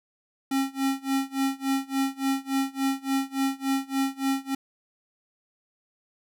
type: tone with tremolo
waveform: square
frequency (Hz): 270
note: C#4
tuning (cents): -45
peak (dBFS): -22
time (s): 0.51-4.55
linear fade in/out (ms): 5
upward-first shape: sine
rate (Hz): 3.5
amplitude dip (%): 95
effects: none